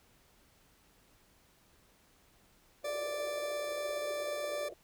white band-pass noise, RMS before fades -46 dBFS, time 2.83-4.74 s, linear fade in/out 10 ms, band 340 to 680 Hz, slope 96 dB/octave
40% pulse tone, 587.3 Hz, D5, in tune, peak -34 dBFS, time 2.84-4.69 s, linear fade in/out 10 ms
effects pink hiss -66 dBFS RMS until 4.83 s

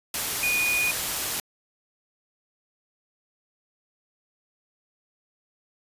sine tone in noise, 2461 Hz, D#7, 20 cents flat, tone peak -22 dBFS, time 0.43-0.91 s, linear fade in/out 2 ms, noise white, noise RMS -28 dBFS, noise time 0.14-1.4 s, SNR +3 dB, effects resampled to 32000 Hz

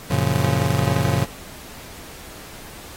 40% pulse chord, Gb major seventh, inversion none, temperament just, 92.5 / 115.62 / 138.75 / 173.43 Hz, Gb2 / Bb2 / Db3 / F3, 0 / -14 / +2 / -12 cents, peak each -24 / -22 / -21 / -25 dBFS, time 0.1-1.25 s, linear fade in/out 10 ms, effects pink hiss -40 dBFS RMS until 2.96 s + AAC 48 kbps

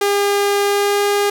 sawtooth tone with pitch glide, 404.2 to 407 Hz, G#4 to G#4, -47 to -35 cents, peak -10 dBFS, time 0.01-1.3 s, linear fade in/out 5 ms, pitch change +12 cents, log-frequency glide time 0.64-1.05 s, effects none

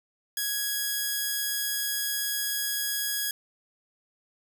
5% pulse tone, 1661.2 Hz, G#6, in tune, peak -16 dBFS, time 0.37-3.31 s, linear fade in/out 2 ms, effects none

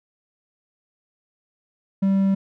triangle tone with hard clipping, 194.4 Hz, G3, 14 cents flat, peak -17 dBFS, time 2.02-2.35 s, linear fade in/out 10 ms, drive 6 dB, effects none

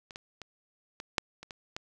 clicks, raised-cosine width 0.2 ms, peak -28 / -23 / -25 / -22 / -8 / -27 / -24 / -19 dBFS, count 8, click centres 0.108 / 0.159 / 0.417 / 1.001 / 1.182 / 1.43 / 1.508 / 1.765 s, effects none

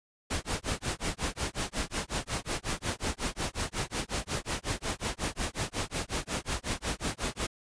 pink noise with tremolo, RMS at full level -30 dBFS, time 0.3-7.47 s, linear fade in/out 10 ms, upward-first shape sine, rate 5.5 Hz, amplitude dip 100%, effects resampled to 22050 Hz

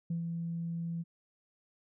sine tone with ADSR envelope, 167.9 Hz, E3, 32 cents sharp, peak -29 dBFS, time 0.1-1.04 s, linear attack 6 ms, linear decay 110 ms, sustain -4 dB, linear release 30 ms, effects tanh soft clip ceiling -27 dBFS

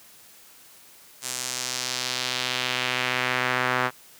sawtooth tone with band-pass filter sweep, 126.4 Hz, B2, 41 cents sharp, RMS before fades -27 dBFS, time 1.21-3.91 s, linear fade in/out 50 ms, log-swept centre 8200 to 1400 Hz, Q 1.4, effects white hiss -51 dBFS RMS until 4.19 s + high-pass 80 Hz 12 dB/octave

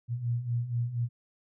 sine beating tone pair, 116.54 / 120.74 Hz, A#2 / B2, 0 / -39 cents, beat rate 4.2 Hz, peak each -34 / -29 dBFS, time 0.08-1.09 s, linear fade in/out 50 ms, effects none

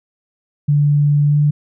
sine tone with pitch glide, 145.9 to 147.51 Hz, D3 to D3, -11 to +8 cents, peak -10 dBFS, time 0.68-1.51 s, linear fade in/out 10 ms, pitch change +19 cents, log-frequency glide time 1.27-1.37 s, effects none

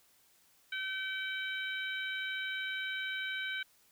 harmonic tone, 767 Hz, G5, 38 cents flat, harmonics 2 / 3 / 4 / 5, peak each -37 / -41 / -43 / -45 dBFS, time 0.72-3.63 s, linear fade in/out 5 ms, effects white hiss -67 dBFS RMS until 3.91 s

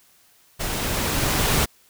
pink noise with level ramp, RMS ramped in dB -27 to -19 dBFS, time 0.59-1.66 s, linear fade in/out 20 ms, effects white hiss -57 dBFS RMS until 1.89 s

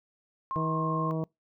sine tone, 1066 Hz, C6, 32 cents sharp, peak -30 dBFS, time 0.51-1.11 s, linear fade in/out 0 ms
harmonic tone, 159.9 Hz, D#3, 48 cents sharp, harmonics 1 / 2 / 3 / 4 / 5 / 6 / 7, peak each -30 / -35 / -37 / -38 / -52 / -45 / -46 dBFS, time 0.56-1.24 s, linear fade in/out 0 ms
effects noise-tail reverb RT60 0.2 s tail -26 dB re dry

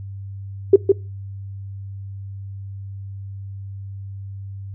sine tone with echo, 391.3 Hz, G4, 3 cents flat, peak -4 dBFS, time 0.73-0.76 s, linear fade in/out 5 ms, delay 160 ms, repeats 1, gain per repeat -4 dB, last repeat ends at 0.92 s, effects noise-tail reverb RT60 0.3 s tail -22 dB re dry + added 98 Hz sine -30 dBFS peak until 4.74 s

